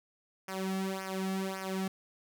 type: tone with flanger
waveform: sawtooth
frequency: 190.7 Hz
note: G3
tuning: 47 cents flat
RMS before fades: -35 dBFS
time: 0.48-1.88 s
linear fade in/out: 5 ms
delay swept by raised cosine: 0.25 to 2.05 ms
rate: 1.8 Hz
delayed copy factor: -0.85
effects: none